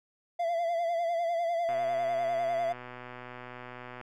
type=tone with vibrato; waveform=triangle; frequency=680 Hz; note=F5; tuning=46 cents flat; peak=-25 dBFS; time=0.39-2.73 s; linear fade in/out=10 ms; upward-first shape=sine; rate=10 Hz; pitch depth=49 cents each way
type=click train; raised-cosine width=0.5 ms; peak=-28 dBFS; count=289; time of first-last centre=1.69-4.013 s; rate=124 Hz
effects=none